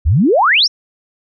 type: exponential sweep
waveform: sine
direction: up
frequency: 63 to 5920 Hz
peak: -8 dBFS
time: 0.05-0.68 s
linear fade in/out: 20 ms
effects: none